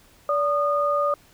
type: tone pair together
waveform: sine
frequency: 578 / 1224.7 Hz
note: D5 / D#6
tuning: -28 / -28 cents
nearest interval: octave + minor second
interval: 1300 cents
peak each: -22 dBFS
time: 0.29-1.14 s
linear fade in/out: 2 ms
effects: pink hiss -55 dBFS RMS until 1.33 s